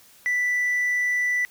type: tone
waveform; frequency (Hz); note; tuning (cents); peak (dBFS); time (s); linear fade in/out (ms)
triangle; 1975.5; B6; 0; -18; 0.26-1.45; 0
effects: tanh soft clip ceiling -15 dBFS + white hiss -53 dBFS RMS until 1.5 s